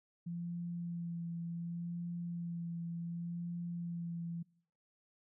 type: tone with vibrato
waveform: sine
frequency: 170.8 Hz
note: F3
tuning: 38 cents flat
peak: -38 dBFS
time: 0.26-4.43 s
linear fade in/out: 10 ms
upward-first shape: sine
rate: 0.68 Hz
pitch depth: 18 cents each way
effects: noise-tail reverb RT60 0.7 s tail -26 dB re dry